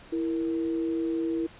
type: tone pair together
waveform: sine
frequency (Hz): 329.8 / 466.4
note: E4 / A#4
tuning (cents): +1 / +1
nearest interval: tritone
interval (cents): 600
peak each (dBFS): -26 / -35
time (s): 0.12-1.47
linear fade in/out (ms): 10
effects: pink hiss -50 dBFS RMS until 1.59 s + resampled to 8000 Hz